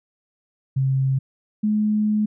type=tone pair in turn; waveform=sine; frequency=133.7 / 212.2 Hz; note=C3 / G#3; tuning=+38 / +38 cents; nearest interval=minor sixth; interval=800 cents; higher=second; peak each=-17 dBFS; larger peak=neither; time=0.76-1.19 / 1.63-2.26 s; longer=second; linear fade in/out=10 ms; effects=none